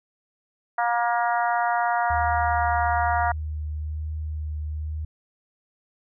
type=harmonic tone; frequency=236.9 Hz; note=A#3; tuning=28 cents sharp; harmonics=3 / 4 / 5 / 6 / 7 / 8; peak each=-23 / -26 / -31 / -29 / -34 / -34 dBFS; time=0.78-3.32 s; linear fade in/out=5 ms
type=tone with vibrato; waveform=sine; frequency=76.8 Hz; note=D#2; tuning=22 cents flat; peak=-27 dBFS; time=2.1-5.05 s; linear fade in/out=5 ms; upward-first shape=triangle; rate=1.1 Hz; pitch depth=21 cents each way
effects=none